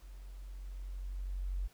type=tone with level ramp; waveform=sine; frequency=46.16 Hz; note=F#1; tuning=3 cents flat; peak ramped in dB=-47 to -32 dBFS; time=0.02-1.68 s; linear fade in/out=20 ms; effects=pink hiss -65 dBFS RMS until 1.73 s